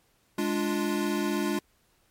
square chord, D diminished, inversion second, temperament equal, 207.7 / 293.7 / 349.2 Hz, Ab3 / D4 / F4, 0 / 0 / 0 cents, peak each -31 dBFS, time 0.38-1.59 s, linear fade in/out 5 ms, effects pink hiss -67 dBFS RMS until 2.1 s + MP3 64 kbps

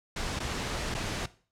pink noise with dropouts, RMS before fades -33 dBFS, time 0.16-1.26 s, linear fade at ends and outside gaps 5 ms, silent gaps 0.392-0.401 / 0.943-0.948 s, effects noise-tail reverb RT60 0.4 s tail -17 dB re dry + low-pass 7000 Hz 12 dB/octave

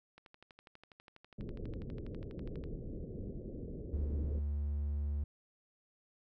click train, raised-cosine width 0.3 ms, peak -39 dBFS, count 31, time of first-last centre 0.18-2.639 s, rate 12.2 Hz
pink low-pass noise, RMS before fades -43 dBFS, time 1.38-4.39 s, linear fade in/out 5 ms, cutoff 510 Hz, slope 48 dB/octave
triangle tone, 72.7 Hz, D2, 17 cents flat, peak -31 dBFS, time 3.93-5.24 s, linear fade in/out 5 ms
effects none

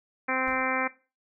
harmonic tone, 260 Hz, C4, 11 cents flat, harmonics 1 / 2 / 3 / 4 / 5 / 6 / 7 / 8 / 9, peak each -34 / -34 / -34 / -34 / -34 / -34 / -34 / -34 / -34 dBFS, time 0.28-0.88 s, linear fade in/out 10 ms
brown noise with exponential decay, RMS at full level -40 dBFS, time 0.47-0.76 s, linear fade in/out 5 ms, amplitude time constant 61 ms
effects noise-tail reverb RT60 0.3 s tail -17 dB re dry

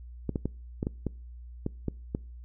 clicks, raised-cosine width 3 ms, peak -16 dBFS, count 9, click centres 0.293 / 0.358 / 0.456 / 0.829 / 0.869 / 1.067 / 1.664 / 1.883 / 2.149 s, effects noise-tail reverb RT60 0.4 s tail -25 dB re dry + added 60 Hz sine -42 dBFS peak until 2.44 s

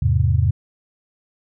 sine chord, E augmented, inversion none, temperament equal, 82.41 / 103.83 / 130.81 Hz, E2 / G#2 / B#2, 0 / 0 / 0 cents, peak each -18 / -18 / -19 dBFS, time 0.02-0.51 s, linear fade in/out 5 ms, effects none

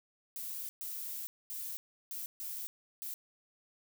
violet noise bursts at uneven times, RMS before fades -41 dBFS, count 6, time 0.36-0.69 / 0.81-1.27 / 1.5-1.77 / 2.11-2.26 / 2.4-2.67 / 3.02-3.14 s, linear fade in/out 0 ms, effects none

